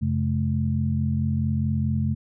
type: tone cluster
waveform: sine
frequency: 90.4 / 135 / 215.8 Hz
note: F#2 / C#3 / A3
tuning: -40 / -45 / -33 cents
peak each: -25 / -25 / -26 dBFS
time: 0.01-2.15 s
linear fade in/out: 20 ms
effects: none